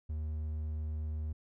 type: tone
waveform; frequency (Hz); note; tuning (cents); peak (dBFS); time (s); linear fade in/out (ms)
triangle; 77.1; D#2; -15; -32; 0.09-1.33; 10
effects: none